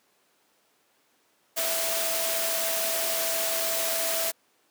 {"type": "tone in noise", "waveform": "sine", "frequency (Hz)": 659.3, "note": "E5", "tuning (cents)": 0, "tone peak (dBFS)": -32, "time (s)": [1.56, 4.32], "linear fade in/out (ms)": 20, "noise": "white", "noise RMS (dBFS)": -28, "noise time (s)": [1.56, 4.32], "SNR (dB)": -7, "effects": ["pink hiss -66 dBFS RMS until 4.7 s", "high-pass 300 Hz 12 dB/octave"]}